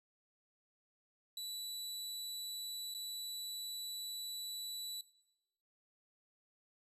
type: tone with dropouts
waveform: sawtooth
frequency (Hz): 3951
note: B7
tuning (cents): 0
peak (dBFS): -38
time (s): 1.37-5.01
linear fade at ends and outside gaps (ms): 2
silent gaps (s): 2.94-2.947
effects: noise-tail reverb RT60 0.8 s tail -18 dB re dry + resampled to 32000 Hz